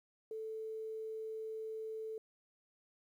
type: tone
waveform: sine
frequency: 440 Hz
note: A4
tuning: in tune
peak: -40 dBFS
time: 0.31-2.18 s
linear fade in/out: 2 ms
effects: 12-bit